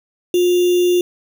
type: tone with sample-and-hold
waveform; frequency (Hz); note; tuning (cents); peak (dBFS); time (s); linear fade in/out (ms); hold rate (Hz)
sine; 356.1; F4; +34; -11; 0.34-1.01; 2; 3150
effects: none